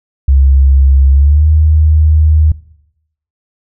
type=tone with pitch glide; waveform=sine; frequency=67.8 to 77.43 Hz; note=C#2 to D#2; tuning=-38 to -8 cents; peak=-4 dBFS; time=0.28-2.52 s; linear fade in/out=5 ms; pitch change=+230 cents; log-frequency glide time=1.11-1.48 s; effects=noise-tail reverb RT60 0.8 s tail -20 dB re dry